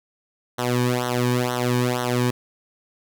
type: tone with flanger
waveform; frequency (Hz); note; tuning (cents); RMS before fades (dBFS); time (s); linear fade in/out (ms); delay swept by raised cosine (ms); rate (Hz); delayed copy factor
sawtooth; 123.47; B2; 0; -22; 0.58-2.31; 10; 0.41 to 1.51; 2.1; -1
effects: none